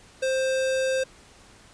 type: tone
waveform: square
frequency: 525 Hz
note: C5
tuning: 6 cents sharp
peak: -23 dBFS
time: 0.22-1.04 s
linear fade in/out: 10 ms
effects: pink hiss -52 dBFS RMS until 1.73 s + resampled to 22050 Hz